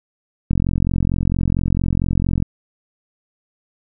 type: click train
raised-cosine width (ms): 5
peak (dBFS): -6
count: 86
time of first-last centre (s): 0.51-2.424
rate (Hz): 44.4
effects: none